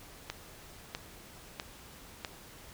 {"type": "click train", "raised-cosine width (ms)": 0.2, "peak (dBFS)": -18, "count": 4, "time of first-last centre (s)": [0.3, 2.248], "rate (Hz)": 1.54, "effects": ["pink hiss -52 dBFS RMS until 2.73 s"]}